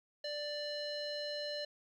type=tone with low-pass filter; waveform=square; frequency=589 Hz; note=D5; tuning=5 cents sharp; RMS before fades=-40 dBFS; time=0.24-1.65 s; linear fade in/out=5 ms; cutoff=4200 Hz; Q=5.7; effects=12-bit